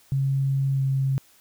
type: tone with pitch glide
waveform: sine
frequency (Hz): 136.2 to 134.87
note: C#3 to C#3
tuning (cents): -30 to -47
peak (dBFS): -20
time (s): 0.12-1.18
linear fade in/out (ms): 0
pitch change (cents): -17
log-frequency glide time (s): 0.74-0.82
effects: white hiss -57 dBFS RMS until 1.4 s